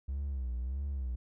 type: tone with vibrato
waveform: triangle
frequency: 65.41 Hz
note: C2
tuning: in tune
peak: -30 dBFS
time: 0.08-1.16 s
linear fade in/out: 10 ms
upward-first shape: sine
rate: 1.6 Hz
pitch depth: 140 cents each way
effects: tanh soft clip ceiling -27 dBFS